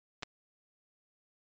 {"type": "clicks", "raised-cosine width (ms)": 0.2, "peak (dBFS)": [-26, -18], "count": 2, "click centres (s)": [0.225, 0.232], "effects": ["low-pass 7000 Hz 12 dB/octave", "MP3 32 kbps"]}